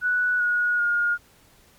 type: tone with pitch steps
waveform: sine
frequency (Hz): 1477 / 1450.8 / 1425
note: F#6 / F#6 / F6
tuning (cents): -3 / -34 / +34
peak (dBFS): -19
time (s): 0.01-1.18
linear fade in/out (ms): 50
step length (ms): 390
effects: pink hiss -56 dBFS RMS until 1.78 s + MP3 96 kbps